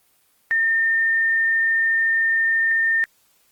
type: tone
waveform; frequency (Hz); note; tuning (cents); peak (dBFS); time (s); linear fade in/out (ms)
sine; 1813; A#6; -49; -16; 0.51-3.04; 0
effects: white hiss -61 dBFS RMS until 3.51 s + Opus 24 kbps